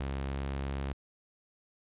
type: tone with pitch glide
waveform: sawtooth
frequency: 68 to 68.47 Hz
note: C#2 to C#2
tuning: -33 to -21 cents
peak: -29 dBFS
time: 0-0.93 s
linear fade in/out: 5 ms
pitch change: +12 cents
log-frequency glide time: 0.29-0.37 s
effects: resampled to 8000 Hz